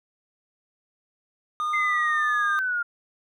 triangle tone, 1221 Hz, D#6, 33 cents flat, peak -22 dBFS, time 1.6-2.59 s, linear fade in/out 0 ms
sine linear sweep, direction down, 2093 to 1396.9 Hz, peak -23 dBFS, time 1.73-2.83 s, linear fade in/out 10 ms
effects none

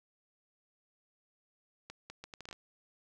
accelerating click train, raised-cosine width 0.2 ms, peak -28 dBFS, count 9, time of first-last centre 1.9-2.528 s, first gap 200 ms, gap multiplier 0.7, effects none

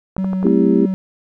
clicks, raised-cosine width 1 ms, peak -14 dBFS, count 5, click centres 0.166 / 0.245 / 0.332 / 0.429 / 0.468 s
triangle tone with vibrato, 188.8 Hz, F#3, 35 cents sharp, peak -15 dBFS, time 0.18-0.94 s, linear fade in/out 0 ms, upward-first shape sine, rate 3.4 Hz, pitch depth 14 cents each way
sine chord, A minor seventh, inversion none, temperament just, 220 / 264 / 330 / 396 Hz, A3 / C4 / E4 / G4, 0 / +16 / +2 / +18 cents, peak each -17 dBFS, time 0.44-0.86 s, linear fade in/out 5 ms
effects none

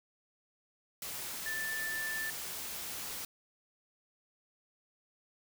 sine tone in noise, 1765 Hz, A6, 5 cents sharp, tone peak -35 dBFS, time 1.46-2.3 s, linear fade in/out 2 ms, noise white, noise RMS -41 dBFS, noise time 1.02-3.25 s, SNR +3 dB, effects none

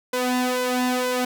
sawtooth tone with flanger, 250.9 Hz, B3, 28 cents sharp, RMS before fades -23 dBFS, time 0.13-1.25 s, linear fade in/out 5 ms, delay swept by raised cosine 2 to 2.9 ms, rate 2.1 Hz, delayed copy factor +0.7, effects none

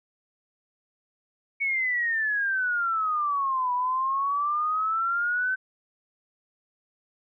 sine exponential two-way sweep, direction down then up, 2238 to 980 to 1536 Hz, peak -23 dBFS, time 1.6-5.56 s, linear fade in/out 20 ms, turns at 3.73 s, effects none

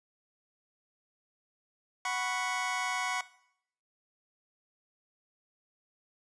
25% pulse chord, F# suspended fourth, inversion none, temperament just, 740 / 986.7 / 1110 Hz, F#5 / B5 / C#6, 0 / -2 / +2 cents, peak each -32 dBFS, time 2.05-3.21 s, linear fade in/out 2 ms, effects noise-tail reverb RT60 0.7 s tail -18 dB re dry + resampled to 22050 Hz

